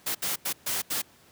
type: noise bursts at uneven times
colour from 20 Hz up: white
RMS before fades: -29 dBFS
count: 5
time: 0.06-0.15 / 0.22-0.36 / 0.45-0.53 / 0.66-0.82 / 0.9-1.02 s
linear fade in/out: 10 ms
effects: pink hiss -57 dBFS RMS until 1.31 s + high-pass 100 Hz 12 dB/octave